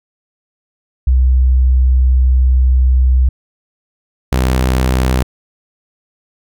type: tone pair in turn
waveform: sine / sawtooth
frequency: 63.8 / 63.8 Hz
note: C2 / C2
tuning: -43 / -43 cents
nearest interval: unison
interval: 0 cents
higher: neither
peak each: -7 / -7 dBFS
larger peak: neither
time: 1.07-3.29 / 4.32-5.23 s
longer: first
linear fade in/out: 5 ms
effects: none